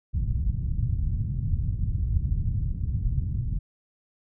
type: low-pass noise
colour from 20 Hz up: white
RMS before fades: -26 dBFS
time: 0.13-3.59 s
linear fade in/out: 20 ms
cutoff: 120 Hz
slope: 24 dB/octave
effects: none